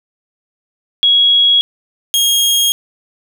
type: tone pair in turn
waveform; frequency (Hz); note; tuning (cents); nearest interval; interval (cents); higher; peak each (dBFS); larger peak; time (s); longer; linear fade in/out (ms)
sine / sawtooth; 3322 / 3259; G#7 / G#7; 0 / -33; unison; 33; first; -7; neither; 1.03-1.61 / 2.14-2.72; neither; 0
effects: 8-bit